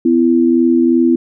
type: tone pair together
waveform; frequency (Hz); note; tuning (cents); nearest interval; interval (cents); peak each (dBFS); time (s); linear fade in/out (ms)
sine; 252.6 / 335.4; B3 / E4; +39 / +30; perfect fourth; 491; -11; 0.05-1.16; 5
effects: none